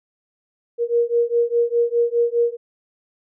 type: beating tone pair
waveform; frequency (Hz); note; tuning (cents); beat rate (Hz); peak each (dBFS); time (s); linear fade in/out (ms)
sine; 469.6 / 474.5; A#4 / A#4; +13 / +31; 4.9; -19; 0.78-2.57; 50
effects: none